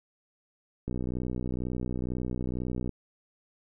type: click train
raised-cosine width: 3 ms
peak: -20 dBFS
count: 126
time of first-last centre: 0.88-2.893 s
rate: 62.1 Hz
effects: none